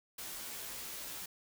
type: noise with comb filter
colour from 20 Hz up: white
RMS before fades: -44 dBFS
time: 0.18-1.26 s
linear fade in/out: 5 ms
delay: 14 ms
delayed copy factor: -0.7
effects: none